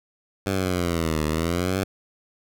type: linear two-way sweep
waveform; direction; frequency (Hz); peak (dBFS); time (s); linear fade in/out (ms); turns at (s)
10% pulse; down then up; 98 to 75.8 to 98; -14; 0.46-1.84; 5; 1.25
effects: none